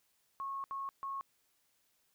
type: tone bursts at uneven times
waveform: sine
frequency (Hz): 1094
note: C#6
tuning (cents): -23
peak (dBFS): -37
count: 3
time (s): 0.4-0.64 / 0.71-0.89 / 1.03-1.21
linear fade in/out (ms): 0
effects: white hiss -75 dBFS RMS until 2.14 s